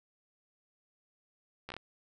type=slowing click train; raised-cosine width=0.3 ms; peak=-26 dBFS; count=5; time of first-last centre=1.69-1.766 s; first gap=13 ms; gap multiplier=1.26; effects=none